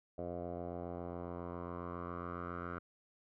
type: tone with low-pass filter sweep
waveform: 10% pulse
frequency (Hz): 87.31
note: F2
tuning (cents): 0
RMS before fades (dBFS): -43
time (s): 0.18-2.79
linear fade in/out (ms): 5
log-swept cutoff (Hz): 640 to 1400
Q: 4.4
effects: none